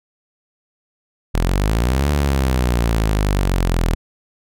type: exponential two-way sweep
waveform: sawtooth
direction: up then down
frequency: 39.97 to 73.9 to 39.97 Hz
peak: -11 dBFS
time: 1.34-3.95 s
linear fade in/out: 10 ms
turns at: 2.1 s
effects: none